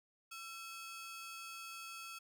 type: ring-modulated tone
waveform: sawtooth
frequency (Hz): 1964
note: B6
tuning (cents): -10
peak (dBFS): -40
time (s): 0.31-2.19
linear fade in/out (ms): 10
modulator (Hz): 617
effects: none